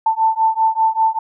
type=beating tone pair; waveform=sine; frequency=886 / 891.1 Hz; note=A5 / A5; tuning=+12 / +22 cents; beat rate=5.1 Hz; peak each=-16 / -16 dBFS; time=0.06-1.19 s; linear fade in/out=5 ms; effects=none